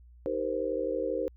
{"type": "chord", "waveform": "sine", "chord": "C minor seventh", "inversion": "first", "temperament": "just", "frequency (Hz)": [314, 392.4, 470.9, 523.3], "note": ["Eb4", "G4", "Bb4", "C5"], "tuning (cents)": [16, 2, 18, 0], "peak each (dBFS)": [-36, -35, -33, -32], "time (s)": [0.26, 1.28], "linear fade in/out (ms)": 0, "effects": ["added 60 Hz sine -51 dBFS peak until 1.36 s"]}